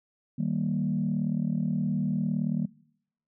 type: chord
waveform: sine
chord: Eb major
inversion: none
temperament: equal with one note detuned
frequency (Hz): 155.56 / 193.86 / 233.1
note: Eb3 / G3 / Bb3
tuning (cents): 0 / -19 / 0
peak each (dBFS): -29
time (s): 0.38-2.66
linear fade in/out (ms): 10
effects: noise-tail reverb RT60 0.7 s tail -22 dB re dry + tanh soft clip ceiling -18 dBFS